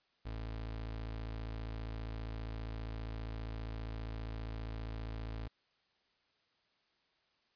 30% pulse tone, 55 Hz, A1, in tune, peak -37 dBFS, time 0.25-5.48 s, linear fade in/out 10 ms, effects white hiss -75 dBFS RMS until 7.55 s + resampled to 11025 Hz

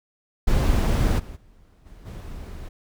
brown noise with level steps, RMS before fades -19 / -38 / -53 / -45 / -36 dBFS, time 0.47-2.69 s, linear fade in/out 10 ms, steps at 1.18 / 1.35 / 1.85 / 2.05 s, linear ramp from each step 20 ms, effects none

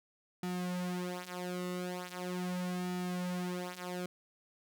sawtooth tone with flanger, 180 Hz, F#3, 47 cents flat, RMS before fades -38 dBFS, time 0.43-4.06 s, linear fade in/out 2 ms, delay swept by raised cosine 1.9 to 6.8 ms, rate 0.4 Hz, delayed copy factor -0.8, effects none

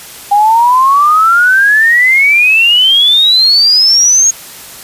sine exponential sweep, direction up, 802 to 6645 Hz, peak -4 dBFS, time 0.31-4.31 s, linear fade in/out 10 ms, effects white hiss -30 dBFS RMS until 4.83 s + resampled to 32000 Hz

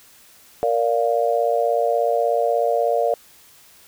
sine chord, Bb major, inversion none, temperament just, 466.2 / 582.7 / 699.2 Hz, Bb4 / D5 / F5, 0 / -14 / +2 cents, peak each -21 dBFS, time 0.63-3.14 s, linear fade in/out 0 ms, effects white hiss -50 dBFS RMS until 3.87 s

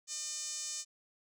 5% pulse tone with band-pass filter, 605 Hz, D#5, 49 cents flat, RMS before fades -40 dBFS, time 0.07-0.85 s, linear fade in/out 50 ms, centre 7000 Hz, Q 2.8, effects none

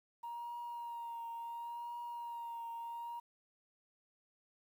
sine tone with vibrato, 940 Hz, A#5, 14 cents sharp, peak -40 dBFS, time 0.23-3.2 s, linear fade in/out 10 ms, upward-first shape triangle, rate 0.71 Hz, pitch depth 24 cents each way, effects tanh soft clip ceiling -38 dBFS + 11-bit

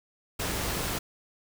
pink noise, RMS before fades -31 dBFS, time 0.39-0.99 s, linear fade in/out 10 ms, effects none

